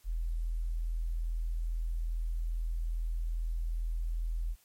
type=tone; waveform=sine; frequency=41.2 Hz; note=E1; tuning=in tune; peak=-30 dBFS; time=0.04-4.56 s; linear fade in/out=50 ms; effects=white hiss -66 dBFS RMS until 4.64 s + MP3 64 kbps